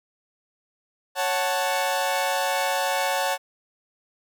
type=chord; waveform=sawtooth; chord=F# minor; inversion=second; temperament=equal; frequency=554.4 / 740 / 880 Hz; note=C#5 / F#5 / A5; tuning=0 / 0 / 0 cents; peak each=-23 dBFS; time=1.15-3.38 s; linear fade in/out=50 ms; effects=none